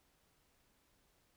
silence, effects pink hiss -74 dBFS RMS until 1.36 s

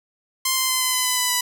5% pulse tone with pitch steps, 1047 / 1038.6 / 1030.2 / 1021.9 / 1013.7 / 1005.5 / 997.4 / 989.4 Hz, C6 / C6 / C6 / C6 / B5 / B5 / B5 / B5, +1 / -13 / -27 / -41 / +45 / +31 / +17 / +3 cents, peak -7 dBFS, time 0.45-1.41 s, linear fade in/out 5 ms, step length 120 ms, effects none

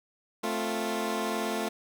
15% pulse chord, F major, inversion first, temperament equal, 220 / 261.6 / 349.2 Hz, A3 / C4 / F4, 0 / 0 / 0 cents, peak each -25 / -31 / -27 dBFS, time 0.43-1.69 s, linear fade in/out 10 ms, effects none

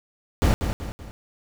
brown noise with echo, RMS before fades -18 dBFS, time 0.42-0.54 s, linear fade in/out 0 ms, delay 190 ms, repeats 3, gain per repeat -7 dB, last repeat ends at 1.11 s, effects none

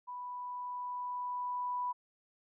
sine tone with level ramp, 987.8 Hz, B5, in tune, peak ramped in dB -40 to -32 dBFS, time 0.07-1.93 s, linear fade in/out 20 ms, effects none

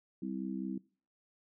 harmonic tone, 64.9 Hz, C2, 13 cents flat, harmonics 3 / 4 / 5, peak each -39 / -40 / -41 dBFS, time 0.22-0.78 s, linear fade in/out 5 ms, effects noise-tail reverb RT60 0.4 s tail -22 dB re dry

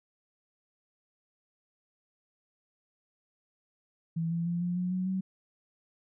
sine tone with pitch steps, 164.81 / 168.56 / 172.41 / 176.33 / 180.35 / 184.46 / 188.66 Hz, E3 / E3 / F3 / F3 / F#3 / F#3 / F#3, 0 / +39 / -22 / +17 / -44 / -5 / +34 cents, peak -28 dBFS, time 4.16-5.21 s, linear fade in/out 10 ms, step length 150 ms, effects none

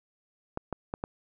clicks, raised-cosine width 1 ms, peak -18 dBFS, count 4, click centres 0.574 / 0.727 / 0.939 / 1.039 s, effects none

